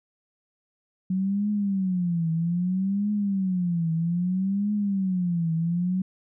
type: tone with vibrato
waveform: sine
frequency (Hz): 184.2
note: F#3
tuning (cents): -7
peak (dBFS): -22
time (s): 1.1-6.02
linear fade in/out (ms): 5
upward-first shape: triangle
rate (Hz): 0.62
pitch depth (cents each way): 230
effects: none